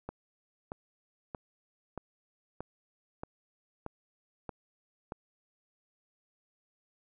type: click train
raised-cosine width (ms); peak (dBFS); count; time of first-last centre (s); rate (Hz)
1; -24; 9; 0.09-5.121; 1.59
effects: none